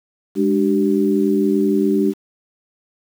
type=tone cluster; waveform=sine; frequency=205.9 / 296.3 / 383.3 Hz; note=G#3 / D4 / G4; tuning=-15 / +15 / -39 cents; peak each=-18 dBFS; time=0.35-2.14 s; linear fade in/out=50 ms; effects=7-bit